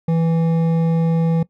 triangle tone with hard clipping, 164.81 Hz, E3, in tune, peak -16 dBFS, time 0.08-1.43 s, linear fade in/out 5 ms, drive 13 dB, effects noise-tail reverb RT60 0.1 s tail -19 dB re dry

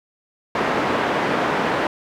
pink band-pass noise, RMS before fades -21 dBFS, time 0.55-1.87 s, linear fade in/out 2 ms, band 280 to 1800 Hz, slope 12 dB/octave, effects none

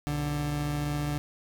30% pulse tone pair together, 61.66 / 146.83 Hz, B1 / D3, -2 / 0 cents, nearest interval octave + minor third, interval 1502 cents, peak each -34 / -26 dBFS, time 0.07-1.18 s, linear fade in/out 0 ms, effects none

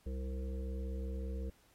harmonic tone, 65.41 Hz, C2, in tune, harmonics 1 / 3 / 5 / 7 / 8, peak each -37 / -47 / -52 / -49 / -54 dBFS, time 0.06-1.5 s, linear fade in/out 5 ms, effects pink hiss -69 dBFS RMS until 1.74 s + AAC 48 kbps

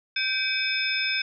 sine tone cluster, 1559 / 2296 / 2533 / 3567 / 5160 Hz, G6 / D7 / D#7 / A7 / E8, -10 / -40 / +30 / +23 / -38 cents, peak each -30 dBFS, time 0.16-1.22 s, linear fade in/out 5 ms, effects none

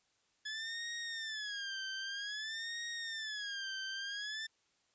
20% pulse tone with vibrato, 1706 Hz, G#6, 46 cents sharp, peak -34 dBFS, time 0.45-4.47 s, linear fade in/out 10 ms, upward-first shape sine, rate 0.52 Hz, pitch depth 160 cents each way, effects white hiss -75 dBFS RMS until 4.94 s + resampled to 16000 Hz

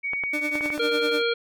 sine tone, 2246 Hz, C#7, 22 cents sharp, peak -25 dBFS, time 0.03-0.75 s, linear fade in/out 20 ms
clicks, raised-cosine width 0.5 ms, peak -18 dBFS, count 7, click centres 0.134 / 0.237 / 0.555 / 0.609 / 0.659 / 0.703 / 0.778 s
30% pulse tone with tremolo, 298.3 Hz, D4, 27 cents sharp, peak -23 dBFS, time 0.33-1.22 s, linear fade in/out 5 ms, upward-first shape triangle, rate 10 Hz, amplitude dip 90%
harmonic tone, 467.6 Hz, A#4, 5 cents sharp, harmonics 1 / 3 / 5 / 7 / 9, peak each -23 / -28 / -30 / -31 / -33 dBFS, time 0.79-1.34 s, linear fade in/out 10 ms
effects none

